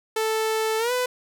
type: tone with pitch glide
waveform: sawtooth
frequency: 440 to 499.6 Hz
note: A4 to B4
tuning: 0 to +20 cents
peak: -18 dBFS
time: 0.16-1.06 s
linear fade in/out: 5 ms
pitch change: +220 cents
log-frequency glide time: 0.78-0.92 s
effects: none